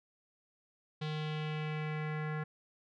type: tone with low-pass filter sweep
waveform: square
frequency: 153.6 Hz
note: D#3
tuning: 22 cents flat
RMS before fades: -37 dBFS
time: 1.01-2.44 s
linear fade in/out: 10 ms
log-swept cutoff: 3700 to 1700 Hz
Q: 2.7
effects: none